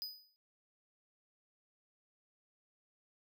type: tone with exponential decay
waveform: square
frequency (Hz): 4978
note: D#8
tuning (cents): 0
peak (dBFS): -37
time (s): 0.02-0.36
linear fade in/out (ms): 0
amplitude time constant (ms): 72
effects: noise-tail reverb RT60 0.1 s tail -24 dB re dry